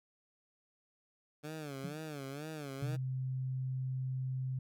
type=tone with vibrato; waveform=15% pulse; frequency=146.1 Hz; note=D3; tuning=9 cents flat; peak=-35 dBFS; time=1.43-2.97 s; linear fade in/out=20 ms; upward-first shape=sine; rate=2.1 Hz; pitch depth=140 cents each way
type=tone with exponential decay; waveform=sine; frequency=174.61 Hz; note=F3; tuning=in tune; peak=-36 dBFS; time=1.84-2.04 s; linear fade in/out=5 ms; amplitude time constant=42 ms
type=tone; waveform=sine; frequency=130 Hz; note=C3; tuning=11 cents flat; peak=-34 dBFS; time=2.82-4.59 s; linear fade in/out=5 ms
effects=none